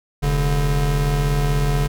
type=tone pair together; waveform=square; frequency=42.4 / 143.5 Hz; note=E1 / D3; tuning=+50 / -40 cents; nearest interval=octave + major sixth; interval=2110 cents; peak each=-20 dBFS; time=0.22-1.88 s; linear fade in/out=20 ms; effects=none

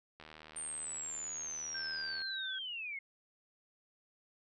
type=click train; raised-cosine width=0.3 ms; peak=-35 dBFS; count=158; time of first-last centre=0.2-2.218 s; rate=77.8 Hz
type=linear sweep; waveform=sine; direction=down; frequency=8890 to 2118 Hz; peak=-39 dBFS; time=0.56-2.99 s; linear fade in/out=5 ms
type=tone with pitch glide; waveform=sine; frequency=1568 to 1539.3 Hz; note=G6 to G6; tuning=0 to -32 cents; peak=-40 dBFS; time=1.74-2.59 s; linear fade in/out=10 ms; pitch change=-32 cents; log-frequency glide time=2.33-2.46 s
effects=none

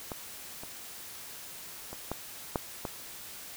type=clicks; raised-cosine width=1 ms; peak=-22 / -28 / -26 / -18 / -14 / -19 dBFS; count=6; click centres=0.118 / 0.635 / 1.93 / 2.116 / 2.558 / 2.852 s; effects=white hiss -45 dBFS RMS until 3.56 s

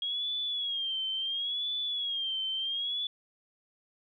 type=tone with vibrato; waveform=sine; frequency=3280 Hz; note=G#7; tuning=22 cents flat; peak=-30 dBFS; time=0.02-3.07 s; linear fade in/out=2 ms; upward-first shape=sine; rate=0.72 Hz; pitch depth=100 cents each way; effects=12-bit

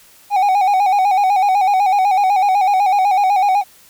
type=tone with vibrato; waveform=triangle; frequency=784 Hz; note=G5; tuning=in tune; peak=-9 dBFS; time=0.3-3.64 s; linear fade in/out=50 ms; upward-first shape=square; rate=8 Hz; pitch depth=74 cents each way; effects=white hiss -47 dBFS RMS until 3.89 s

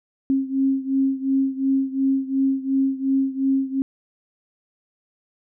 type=beating tone pair; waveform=sine; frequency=268.2 / 271 Hz; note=C4 / C#4; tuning=+43 / -39 cents; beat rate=2.8 Hz; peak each=-20 / -23 dBFS; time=0.3-3.82 s; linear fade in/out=0 ms; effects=none

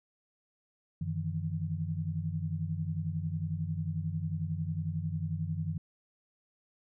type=tone cluster; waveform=sine; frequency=94.6 / 153.9 / 165 Hz; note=F#2 / D#3 / E3; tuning=+39 / -19 / +2 cents; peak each=-36 / -35 / -36 dBFS; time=1.01-5.78 s; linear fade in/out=5 ms; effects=none

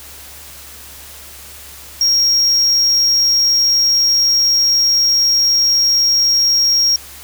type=tone; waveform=triangle; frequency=5588 Hz; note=F8; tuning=in tune; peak=-9 dBFS; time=2.01-6.96 s; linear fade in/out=2 ms; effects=added 71 Hz sine -43 dBFS peak until 7.23 s + white hiss -36 dBFS RMS until 7.23 s

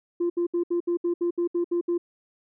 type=tone bursts; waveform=sine; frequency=346.3 Hz; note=F4; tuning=15 cents flat; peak=-20 dBFS; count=11; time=0.2-1.98 s; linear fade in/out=10 ms; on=100 ms; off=68 ms; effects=tanh soft clip ceiling -19 dBFS

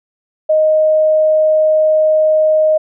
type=tone; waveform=sine; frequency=622.3 Hz; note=D#5; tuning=in tune; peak=-8 dBFS; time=0.49-2.78 s; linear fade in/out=10 ms; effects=none

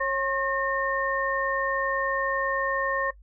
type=tone cluster; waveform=sine; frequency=545 / 1075 / 1827 Hz; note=C#5 / C6 / A#6; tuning=-29 / +47 / -35 cents; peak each=-28 dBFS; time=0-3.11 s; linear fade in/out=10 ms; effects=noise-tail reverb RT60 0.1 s tail -20 dB re dry + added 50 Hz sine -48 dBFS peak until 3.22 s

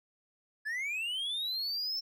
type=linear sweep; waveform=triangle; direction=up; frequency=1679 to 5380 Hz; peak=-31 dBFS; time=0.65-2.01 s; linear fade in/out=20 ms; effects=none

